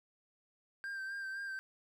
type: tone with vibrato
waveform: triangle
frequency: 1578 Hz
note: G6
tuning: 11 cents sharp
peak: -37 dBFS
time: 0.84-1.59 s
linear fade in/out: 0 ms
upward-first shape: sine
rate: 3.9 Hz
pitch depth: 32 cents each way
effects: none